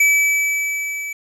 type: tone with level ramp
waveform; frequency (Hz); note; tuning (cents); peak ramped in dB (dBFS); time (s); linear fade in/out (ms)
square; 2300; D7; -37; -11 to -26; 0-1.13; 5
effects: low-pass 12000 Hz 12 dB/octave + 8-bit